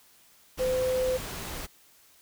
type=tone in noise; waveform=sine; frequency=512 Hz; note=C5; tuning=38 cents flat; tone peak=-24 dBFS; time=0.59-1.18 s; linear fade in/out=20 ms; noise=pink; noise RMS=-37 dBFS; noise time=0.57-1.67 s; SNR=+10 dB; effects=white hiss -59 dBFS RMS until 2.21 s